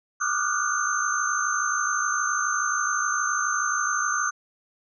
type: tone cluster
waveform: sine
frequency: 1175 / 1227 / 1425 / 1492 / 6280 Hz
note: D6 / D#6 / F6 / F#6 / G8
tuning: +1 / -25 / +34 / +14 / +2 cents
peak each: -29 dBFS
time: 0.2-4.31 s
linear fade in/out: 20 ms
effects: none